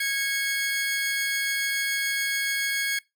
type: tone pair together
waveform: sawtooth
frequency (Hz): 1646 / 2197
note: G#6 / C#7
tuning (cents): -16 / -16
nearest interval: perfect fourth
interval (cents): 500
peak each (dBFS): -24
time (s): 0-2.99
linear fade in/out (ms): 5
effects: noise-tail reverb RT60 0.2 s tail -22 dB re dry